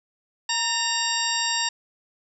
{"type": "harmonic tone with a mistuned harmonic", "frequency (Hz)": 932.3, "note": "A#5", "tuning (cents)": 0, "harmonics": [1, 2, 3, 4, 5, 6, 8], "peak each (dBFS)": [-30, -30, -30, -30, -30, -30, -30], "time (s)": [0.49, 1.69], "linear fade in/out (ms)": 5, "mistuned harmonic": 2, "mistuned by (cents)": -48, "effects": []}